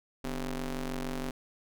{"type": "ring-modulated tone", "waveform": "sawtooth", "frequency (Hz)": 137.2, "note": "C#3", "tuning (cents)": -17, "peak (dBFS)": -26, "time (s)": [0.24, 1.31], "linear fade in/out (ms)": 5, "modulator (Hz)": 114, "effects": []}